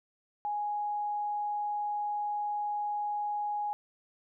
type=tone; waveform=sine; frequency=830.6 Hz; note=G#5; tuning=in tune; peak=-30 dBFS; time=0.45-3.73 s; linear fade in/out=0 ms; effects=none